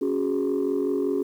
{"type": "chord", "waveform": "sine", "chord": "C# suspended fourth", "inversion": "none", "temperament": "equal", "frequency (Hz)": [277.2, 370, 415.3], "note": ["C#4", "F#4", "G#4"], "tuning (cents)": [0, 0, 0], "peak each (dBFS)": -25, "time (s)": [0.01, 1.23], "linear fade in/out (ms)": 10, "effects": ["tanh soft clip ceiling -17 dBFS", "9-bit"]}